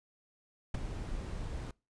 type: noise with ADSR envelope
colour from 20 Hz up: brown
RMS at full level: -30 dBFS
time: 0.74-1.71 s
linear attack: 7 ms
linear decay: 14 ms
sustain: -9 dB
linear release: 3 ms
effects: noise-tail reverb RT60 0.3 s tail -25 dB re dry + resampled to 22050 Hz